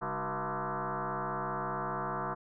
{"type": "tone with frequency modulation", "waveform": "sine", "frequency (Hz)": 138.59, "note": "C#3", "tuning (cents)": 0, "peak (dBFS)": -32, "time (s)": [0.01, 2.35], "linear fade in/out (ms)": 20, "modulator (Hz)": 171, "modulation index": 7.5, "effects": []}